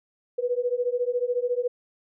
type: beating tone pair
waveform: sine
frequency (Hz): 483.3 / 497.3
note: B4 / B4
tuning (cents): -38 / +12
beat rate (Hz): 14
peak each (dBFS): -26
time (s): 0.38-1.68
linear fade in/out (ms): 10
effects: none